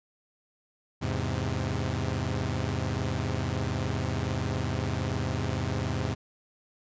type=chord; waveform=sawtooth; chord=E augmented; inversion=none; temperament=equal; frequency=82.41 / 103.83 / 130.81 Hz; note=E2 / G#2 / B#2; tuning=0 / 0 / 0 cents; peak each=-29 / -28 / -28 dBFS; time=1.01-6.15 s; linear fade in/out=20 ms; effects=resampled to 16000 Hz